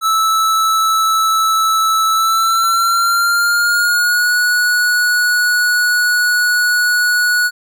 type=tone with pitch glide; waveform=square; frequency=1312 to 1464.2 Hz; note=E6 to F#6; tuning=-9 to -19 cents; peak=-12 dBFS; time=0.01-7.51 s; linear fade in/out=50 ms; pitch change=+190 cents; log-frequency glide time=2.1-4.34 s; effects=none